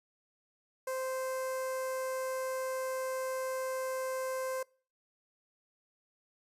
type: tone with notch filter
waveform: sawtooth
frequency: 521 Hz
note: C5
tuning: 7 cents flat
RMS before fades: -36 dBFS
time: 0.87-4.63 s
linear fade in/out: 5 ms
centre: 3400 Hz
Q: 0.68
effects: noise-tail reverb RT60 0.4 s tail -24 dB re dry + resampled to 32000 Hz